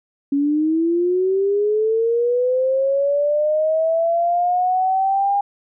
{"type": "linear sweep", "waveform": "sine", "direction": "up", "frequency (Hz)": [277.2, 810], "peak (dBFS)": -15, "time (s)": [0.32, 5.41], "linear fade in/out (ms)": 5, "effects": []}